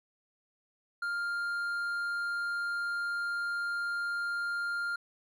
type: tone with hard clipping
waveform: triangle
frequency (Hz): 1401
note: F6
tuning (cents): +5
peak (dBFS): -32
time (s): 1.02-4.96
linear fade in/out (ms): 5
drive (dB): 7
effects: none

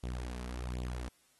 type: tone with flanger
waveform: sawtooth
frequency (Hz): 61.5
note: B1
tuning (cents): -7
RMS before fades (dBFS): -39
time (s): 0.03-1.09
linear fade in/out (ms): 10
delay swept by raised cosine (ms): 0.26 to 4.76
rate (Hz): 1.3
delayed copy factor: +0.6
effects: white hiss -69 dBFS RMS until 1.39 s + AAC 32 kbps

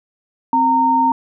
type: tone pair together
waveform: sine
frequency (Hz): 261.6 / 920.5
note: C4 / A#5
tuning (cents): 0 / -22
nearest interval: octave + minor seventh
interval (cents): 2178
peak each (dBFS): -19 / -12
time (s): 0.53-1.12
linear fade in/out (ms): 2
effects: none

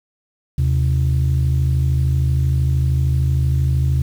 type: tone pair together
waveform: sine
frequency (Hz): 77.79 / 130.81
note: D#2 / C3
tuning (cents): 0 / 0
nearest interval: major sixth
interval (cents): 900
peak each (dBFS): -15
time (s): 0.58-4.02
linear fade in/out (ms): 5
effects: tanh soft clip ceiling -10 dBFS + 7-bit

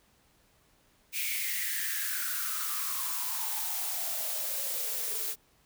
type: noise with high-pass filter sweep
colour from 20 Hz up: blue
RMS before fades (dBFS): -33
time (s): 1.12-5.36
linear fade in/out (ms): 50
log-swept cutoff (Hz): 2400 to 390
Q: 7.8
effects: pink hiss -66 dBFS RMS until 5.65 s

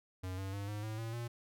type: tone with pitch steps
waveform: square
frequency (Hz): 92.5 / 96.37 / 100.41 / 104.61 / 108.99 / 113.55 / 118.31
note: F#2 / G2 / G2 / G#2 / A2 / A#2 / A#2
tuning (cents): 0 / -29 / +42 / +13 / -16 / -45 / +26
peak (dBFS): -39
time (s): 0.23-1.28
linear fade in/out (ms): 10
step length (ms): 150
effects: none

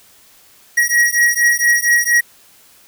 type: beating tone pair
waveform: square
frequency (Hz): 1900 / 1904.3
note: A#6 / A#6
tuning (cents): +33 / +36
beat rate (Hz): 4.3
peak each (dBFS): -15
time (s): 0.77-2.21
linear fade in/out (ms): 10
effects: white hiss -48 dBFS RMS until 2.87 s

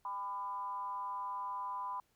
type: tone with frequency modulation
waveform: sine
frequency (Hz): 1000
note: B5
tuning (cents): +21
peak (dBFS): -37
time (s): 0.05-2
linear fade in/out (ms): 2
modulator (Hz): 200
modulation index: 0.58
effects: pink hiss -75 dBFS RMS until 2.15 s

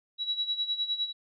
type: tone with tremolo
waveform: sine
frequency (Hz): 3900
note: B7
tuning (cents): -23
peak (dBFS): -25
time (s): 0.18-1.13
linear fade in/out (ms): 50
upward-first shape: sine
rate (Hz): 9.8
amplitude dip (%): 75
effects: none

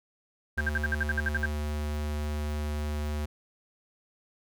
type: tone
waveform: square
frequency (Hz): 74.7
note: D2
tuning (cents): +30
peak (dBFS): -30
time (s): 0.57-3.26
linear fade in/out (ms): 10
type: tone bursts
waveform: sine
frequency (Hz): 1582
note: G6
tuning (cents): +15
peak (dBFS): -25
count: 11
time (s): 0.58-1.457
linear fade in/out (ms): 2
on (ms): 27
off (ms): 58
effects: none

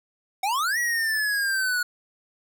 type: exponential two-way sweep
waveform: square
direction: up then down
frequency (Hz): 740 to 1939 to 1448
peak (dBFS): -23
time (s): 0.43-1.83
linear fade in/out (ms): 5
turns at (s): 0.78
effects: none

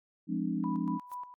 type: chord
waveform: sine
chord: D half-diminished seventh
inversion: first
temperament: equal with one note detuned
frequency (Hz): 174.61 / 207.7 / 261.6 / 300.2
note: F3 / Ab3 / C4 / D4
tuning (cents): 0 / 0 / 0 / +38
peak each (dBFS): -35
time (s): 0.27-1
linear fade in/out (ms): 50
type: tone with tremolo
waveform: sine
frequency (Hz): 987.8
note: B5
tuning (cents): 0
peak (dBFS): -37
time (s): 0.64-1.34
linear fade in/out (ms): 0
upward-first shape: square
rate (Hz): 4.2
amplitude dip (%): 70
type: noise with exponential growth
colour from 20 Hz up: violet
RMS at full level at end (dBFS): -47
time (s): 1.06-1.14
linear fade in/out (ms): 1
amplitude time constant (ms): 16
effects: AAC 64 kbps

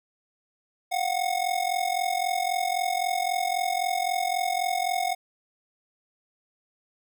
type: ring-modulated tone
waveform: square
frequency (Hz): 728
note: F#5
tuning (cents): -28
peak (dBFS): -22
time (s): 0.91-5.15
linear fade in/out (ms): 20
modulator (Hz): 21.9
effects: none

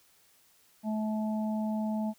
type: harmonic tone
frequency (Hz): 216.1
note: A3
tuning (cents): -31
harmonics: 1 / 3 / 4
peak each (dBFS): -29 / -39 / -41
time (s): 0.83-2.14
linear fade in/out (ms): 50
effects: white hiss -64 dBFS RMS until 2.18 s

